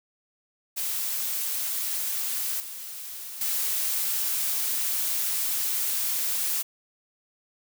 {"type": "noise with level steps", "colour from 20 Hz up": "blue", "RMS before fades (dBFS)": [-29, -38, -27], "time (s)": [0.76, 6.63], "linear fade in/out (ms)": 20, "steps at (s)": [2.6, 3.41], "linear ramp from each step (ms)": 2, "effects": []}